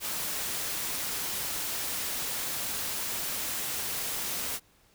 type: noise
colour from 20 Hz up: white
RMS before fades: -33 dBFS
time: 0-4.6 s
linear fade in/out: 50 ms
effects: pink hiss -63 dBFS RMS until 4.94 s